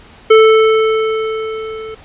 square tone with level ramp, 440 Hz, A4, in tune, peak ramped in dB -3 to -26 dBFS, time 0.3-1.95 s, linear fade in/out 10 ms, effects pink hiss -41 dBFS RMS until 2.04 s + resampled to 8000 Hz

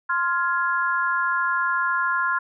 sine chord, F minor, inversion second, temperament just, 1047.7 / 1396.9 / 1676.3 Hz, C6 / F6 / Ab6, +2 / 0 / +16 cents, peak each -24 / -23 / -27 dBFS, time 0.09-2.39 s, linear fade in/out 10 ms, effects none

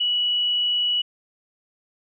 sine tone, 2937 Hz, F#7, 13 cents flat, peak -19 dBFS, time 0-1.02 s, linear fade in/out 10 ms, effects none

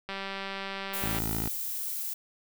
click train, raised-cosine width 0.3 ms, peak -20 dBFS, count 215, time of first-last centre 0.09-1.187 s, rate 195 Hz
violet noise, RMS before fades -34 dBFS, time 0.93-2.14 s, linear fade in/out 10 ms
10% pulse tone, 55 Hz, A1, in tune, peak -23 dBFS, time 1.02-1.48 s, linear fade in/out 5 ms
effects none

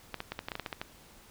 clicks, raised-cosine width 0.3 ms, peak -19 dBFS, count 11, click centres 0.143 / 0.204 / 0.32 / 0.391 / 0.485 / 0.518 / 0.554 / 0.597 / 0.662 / 0.728 / 0.815 s, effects pink hiss -56 dBFS RMS until 1.3 s

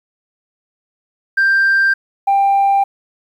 sine tone pair in turn, 1580 / 791.9 Hz, G6 / G5, +13 / +17 cents, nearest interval octave, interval 1196 cents, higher first, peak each -8 dBFS, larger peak neither, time 1.37-1.94 / 2.27-2.84 s, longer neither, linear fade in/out 10 ms, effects tanh soft clip ceiling -8 dBFS + 8-bit

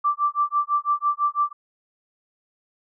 sine tone with tremolo, 1172 Hz, D6, 4 cents flat, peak -16 dBFS, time 0.04-1.53 s, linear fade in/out 10 ms, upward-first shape sine, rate 6 Hz, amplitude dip 100%, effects none

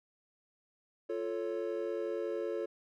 triangle chord, F augmented, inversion none, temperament equal, 349.2 / 440 / 554.4 Hz, F4 / A4 / C#5, 0 / 0 / 0 cents, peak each -36 / -35 / -37 dBFS, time 1.09-2.66 s, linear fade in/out 10 ms, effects none

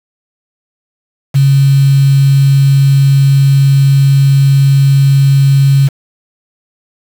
sine tone with quantisation, 137.7 Hz, C#3, 11 cents flat, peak -4 dBFS, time 1.34-5.89 s, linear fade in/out 20 ms, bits 4, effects none

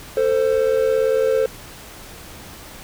triangle tone pair together, 445.4 / 523.3 Hz, A4 / C5, +21 / 0 cents, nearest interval minor third, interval 279 cents, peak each -16 dBFS, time 0.17-1.46 s, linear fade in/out 2 ms, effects pink hiss -39 dBFS RMS until 2.83 s

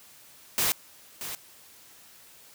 white noise with echo, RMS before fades -25 dBFS, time 0.58-0.72 s, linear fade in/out 0 ms, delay 630 ms, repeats 1, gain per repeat -11 dB, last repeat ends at 1.35 s, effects white hiss -53 dBFS RMS until 2.54 s + high-pass 60 Hz 12 dB/octave

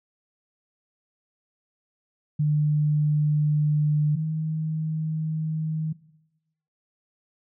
sine tone pair in turn, 150 / 157.3 Hz, D3 / D#3, +37 / +19 cents, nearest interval minor second, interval 82 cents, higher second, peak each -19 / -24 dBFS, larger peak first, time 2.39-4.16 / 4.16-5.93 s, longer neither, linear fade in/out 10 ms, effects noise-tail reverb RT60 0.9 s tail -19 dB re dry

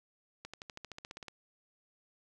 accelerating click train, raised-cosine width 0.2 ms, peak -27 dBFS, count 13, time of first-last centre 0.45-1.283 s, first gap 86 ms, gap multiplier 0.96, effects none

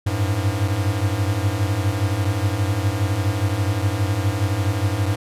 square tone cluster, 95.2 / 100.2 / 107.3 Hz, F#2 / G2 / A2, +50 / +38 / -43 cents, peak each -23 / -28 / -23 dBFS, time 0.06-5.16 s, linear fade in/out 10 ms, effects resampled to 32000 Hz

